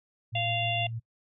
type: tone with tremolo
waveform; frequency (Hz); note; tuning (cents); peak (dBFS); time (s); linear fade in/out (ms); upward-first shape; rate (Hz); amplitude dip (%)
sine; 114.5; A#2; -31; -31; 0.32-1; 20; triangle; 6.5; 30
type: harmonic tone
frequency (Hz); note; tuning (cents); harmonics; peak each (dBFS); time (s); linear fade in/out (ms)
694; F5; -11; 1 / 3 / 4 / 5; -31 / -40 / -29 / -35; 0.35-0.87; 5
effects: noise-tail reverb RT60 0.1 s tail -24 dB re dry